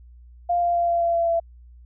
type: tone with pitch steps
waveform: sine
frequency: 698.5 / 694.1 / 689.7 / 685.3 / 681 / 676.7 / 672.4 Hz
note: F5 / F5 / F5 / F5 / F5 / E5 / E5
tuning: 0 / -11 / -22 / -33 / -44 / +45 / +34 cents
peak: -18 dBFS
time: 0.49-1.4 s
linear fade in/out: 10 ms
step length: 130 ms
effects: added 60 Hz sine -44 dBFS peak until 1.85 s